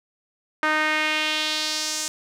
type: tone with band-pass filter sweep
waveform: sawtooth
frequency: 308.4 Hz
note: D#4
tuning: 15 cents flat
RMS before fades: -24 dBFS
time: 0.63-2.08 s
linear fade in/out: 0 ms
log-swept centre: 1500 to 7000 Hz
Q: 2
effects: none